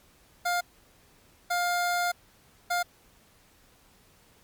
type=tone bursts at uneven times; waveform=25% pulse; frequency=705 Hz; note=F5; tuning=16 cents sharp; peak=-21 dBFS; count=3; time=0.45-0.61 / 1.5-2.12 / 2.7-2.83 s; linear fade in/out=10 ms; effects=pink hiss -60 dBFS RMS until 4.43 s + MP3 96 kbps